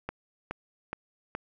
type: click train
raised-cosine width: 0.5 ms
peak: -18 dBFS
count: 4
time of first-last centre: 0.09-1.351 s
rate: 2.38 Hz
effects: none